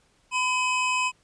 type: tone pair together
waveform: square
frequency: 1008 / 2540 Hz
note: B5 / D#7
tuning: +35 / +35 cents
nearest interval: octave + major third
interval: 1600 cents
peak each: -26 dBFS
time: 0.31-1.12 s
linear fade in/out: 50 ms
effects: pink hiss -64 dBFS RMS until 1.23 s + resampled to 22050 Hz